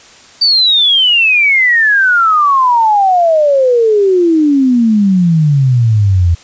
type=exponential sweep; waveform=sine; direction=down; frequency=4657 to 82.41 Hz; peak=-6 dBFS; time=0.41-6.35 s; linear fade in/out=10 ms; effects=white hiss -39 dBFS RMS until 6.43 s + resampled to 16000 Hz